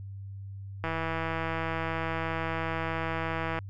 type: click train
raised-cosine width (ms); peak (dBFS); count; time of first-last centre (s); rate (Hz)
0.5; -17; 449; 0.84-3.588; 163
effects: added 98 Hz sine -38 dBFS peak until 3.69 s

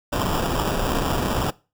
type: noise with sample-and-hold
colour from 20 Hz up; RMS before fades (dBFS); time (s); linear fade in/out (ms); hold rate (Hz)
pink; -23; 0.12-1.51; 10; 2100
effects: noise-tail reverb RT60 0.3 s tail -21 dB re dry

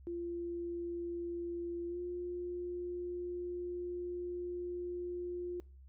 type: tone with pitch glide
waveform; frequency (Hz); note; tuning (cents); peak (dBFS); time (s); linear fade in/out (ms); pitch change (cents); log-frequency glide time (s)
sine; 344.4 to 353.3; F4 to F4; -24 to +20; -37; 0.07-5.6; 0; +44; 1.88-1.99
effects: noise-tail reverb RT60 0.4 s tail -23 dB re dry + added 66 Hz sine -53 dBFS peak until 5.88 s

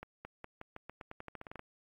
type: accelerating click train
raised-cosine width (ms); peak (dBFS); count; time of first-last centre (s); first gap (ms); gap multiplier
0.5; -29; 16; 0.03-1.594; 220; 0.88
effects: AAC 48 kbps

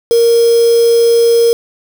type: tone with quantisation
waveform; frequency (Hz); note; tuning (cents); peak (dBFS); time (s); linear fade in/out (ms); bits
sine; 466.2; A#4; 0; -6; 0.11-1.53; 0; 3
effects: none

